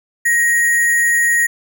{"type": "tone with sample-and-hold", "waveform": "sine", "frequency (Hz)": 1884, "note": "A#6", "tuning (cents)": 18, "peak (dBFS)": -11, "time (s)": [0.25, 1.47], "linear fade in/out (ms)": 10, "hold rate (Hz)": 8820, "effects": []}